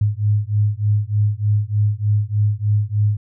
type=beating tone pair; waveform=sine; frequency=103 / 106.3 Hz; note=G#2 / G#2; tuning=-14 / +41 cents; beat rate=3.3 Hz; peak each=-18 dBFS; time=0.01-3.17 s; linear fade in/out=5 ms; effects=none

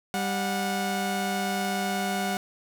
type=tone pair together; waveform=sawtooth; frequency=196.5 / 730 Hz; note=G3 / F#5; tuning=+4 / -24 cents; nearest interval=octave + major seventh; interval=2272 cents; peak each=-25 dBFS; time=0.14-2.37 s; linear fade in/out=0 ms; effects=none

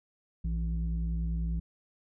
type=tone pair together; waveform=sine; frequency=58.9 / 166.6 Hz; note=A#1 / E3; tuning=+19 / +19 cents; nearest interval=octave + tritone; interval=1800 cents; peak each=-28 / -33 dBFS; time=0.44-1.6 s; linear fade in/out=10 ms; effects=tanh soft clip ceiling -24 dBFS

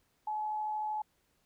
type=tone with amplitude modulation; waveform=sine; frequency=854 Hz; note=G#5; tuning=48 cents sharp; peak=-31 dBFS; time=0.27-1.02 s; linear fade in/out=5 ms; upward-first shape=sine; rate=73.1 Hz; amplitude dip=25%; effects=pink hiss -74 dBFS RMS until 1.45 s

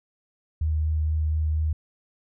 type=tone with vibrato; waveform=sine; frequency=77.7 Hz; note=D#2; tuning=2 cents flat; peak=-21 dBFS; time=0.61-1.73 s; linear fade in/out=5 ms; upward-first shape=triangle; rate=4.2 Hz; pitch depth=13 cents each way; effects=none

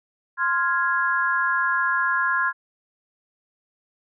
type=chord; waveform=sine; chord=F minor; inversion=second; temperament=equal; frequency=1046.5 / 1396.9 / 1661.2 Hz; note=C6 / F6 / Ab6; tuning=0 / 0 / 0 cents; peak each=-24 / -24 / -23 dBFS; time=0.37-2.53 s; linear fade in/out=50 ms; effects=none

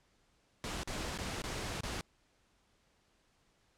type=noise with dropouts; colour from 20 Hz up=pink; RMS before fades=-39 dBFS; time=0.64-2.01 s; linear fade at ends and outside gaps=0 ms; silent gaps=0.833-0.875 / 1.176-1.187 / 1.419-1.439 / 1.807-1.834 s; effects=pink hiss -72 dBFS RMS until 3.77 s + low-pass 8000 Hz 12 dB/octave

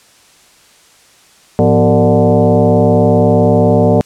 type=tone with frequency modulation; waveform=sine; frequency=173.9 Hz; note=F3; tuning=7 cents flat; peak=-6 dBFS; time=1.59-4.01 s; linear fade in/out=0 ms; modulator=140 Hz; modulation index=3.7; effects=white hiss -46 dBFS RMS until 4.05 s + low-pass 9000 Hz 12 dB/octave

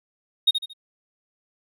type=tone with echo; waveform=triangle; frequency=3729 Hz; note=A#7; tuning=in tune; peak=-10 dBFS; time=0.47-0.51 s; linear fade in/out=10 ms; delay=75 ms; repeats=3; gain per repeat=-9 dB; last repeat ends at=0.735 s; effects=tanh soft clip ceiling -10 dBFS

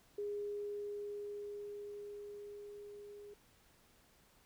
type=tone with level ramp; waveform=sine; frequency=411 Hz; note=G#4; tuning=18 cents flat; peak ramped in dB=-37 to -50 dBFS; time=0.18-3.34 s; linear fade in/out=5 ms; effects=pink hiss -68 dBFS RMS until 4.45 s

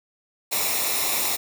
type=noise with comb filter; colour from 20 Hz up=white; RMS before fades=-24 dBFS; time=0.51-1.37 s; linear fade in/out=20 ms; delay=0.64 ms; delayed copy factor=-0.65; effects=none

